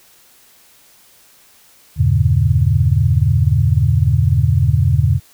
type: chord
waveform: sine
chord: E diminished seventh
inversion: none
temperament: just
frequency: 82.41 / 98.89 / 118.67 / 142.4 Hz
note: E2 / G2 / Bb2 / Db3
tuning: 0 / +16 / +31 / +47 cents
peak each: -16 dBFS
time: 1.96-5.2 s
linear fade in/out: 50 ms
effects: white hiss -49 dBFS RMS until 5.33 s